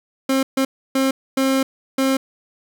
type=tone bursts at uneven times; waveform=30% pulse; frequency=266.9 Hz; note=C4; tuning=35 cents sharp; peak=-13 dBFS; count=5; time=0.29-0.43 / 0.57-0.65 / 0.95-1.11 / 1.37-1.63 / 1.98-2.17 s; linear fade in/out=5 ms; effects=none